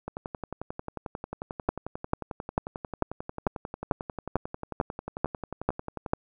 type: two click trains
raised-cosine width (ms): 1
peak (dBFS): -9 / -20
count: 11 / 68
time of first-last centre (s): 1.69-6.134 / 0.08-6.062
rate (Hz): 2.25 / 11.2
effects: none

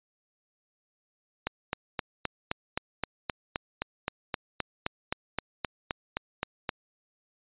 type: click train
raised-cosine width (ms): 0.3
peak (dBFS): -12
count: 21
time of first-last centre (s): 1.47-6.692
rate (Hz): 3.83
effects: resampled to 8000 Hz

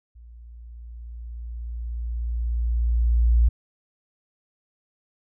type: tone with level ramp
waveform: sine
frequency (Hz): 58.3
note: A#1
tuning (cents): +1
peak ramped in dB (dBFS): -43 to -13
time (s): 0.15-3.49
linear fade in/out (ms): 10
effects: none

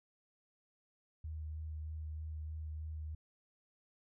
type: tone with vibrato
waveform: sine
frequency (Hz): 77.8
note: D#2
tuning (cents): 0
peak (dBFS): -40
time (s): 1.24-3.15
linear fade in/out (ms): 5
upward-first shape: sine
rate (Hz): 3.2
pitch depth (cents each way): 15
effects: none

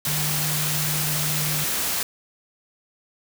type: tone in noise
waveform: sine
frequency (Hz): 151.1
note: D3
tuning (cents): +50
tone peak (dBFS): -27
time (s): 0.07-1.64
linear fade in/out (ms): 2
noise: white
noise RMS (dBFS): -25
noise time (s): 0.05-2.03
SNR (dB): -5
effects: none

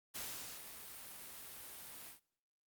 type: noise with ADSR envelope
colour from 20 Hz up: white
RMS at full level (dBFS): -44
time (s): 0.14-2.2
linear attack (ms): 19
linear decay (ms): 460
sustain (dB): -7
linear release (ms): 120
effects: noise-tail reverb RT60 0.7 s tail -25 dB re dry + Opus 48 kbps

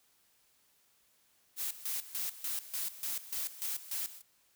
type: noise with tremolo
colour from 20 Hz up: blue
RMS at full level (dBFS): -36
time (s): 1.56-4.22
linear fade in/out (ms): 50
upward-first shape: square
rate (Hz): 3.4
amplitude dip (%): 80
effects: white hiss -70 dBFS RMS until 4.55 s

